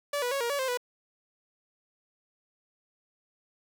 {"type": "tone with pitch steps", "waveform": "sawtooth", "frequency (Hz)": [576, 489.6, 553, 472.4, 568, 524, 491.7], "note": ["D5", "B4", "C#5", "A#4", "C#5", "C5", "B4"], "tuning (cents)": [-34, -15, -4, 23, 42, 2, -8], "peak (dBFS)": -24, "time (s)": [0.13, 0.774], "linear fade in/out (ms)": 5, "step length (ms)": 92, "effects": []}